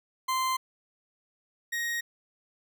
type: tone pair in turn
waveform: 40% pulse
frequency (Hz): 1040 / 1877.9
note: C6 / A#6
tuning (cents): -11 / +12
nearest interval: minor seventh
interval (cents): 1023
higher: second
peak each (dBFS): -25 / -28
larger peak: first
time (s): 0.28-0.57 / 1.72-2.01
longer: neither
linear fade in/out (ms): 10
effects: none